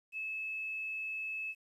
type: tone with quantisation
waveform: sine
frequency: 2600 Hz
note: E7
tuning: 24 cents flat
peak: -36 dBFS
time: 0.12-1.55 s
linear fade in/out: 50 ms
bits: 11
effects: resampled to 32000 Hz